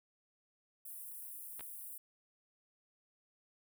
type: high-pass noise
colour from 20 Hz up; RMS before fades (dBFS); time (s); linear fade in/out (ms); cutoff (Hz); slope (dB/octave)
white; -48; 0.85-1.98; 5; 9200; 48
type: clicks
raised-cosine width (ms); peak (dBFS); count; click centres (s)
0.3; -34; 2; 1.595 / 1.608
effects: none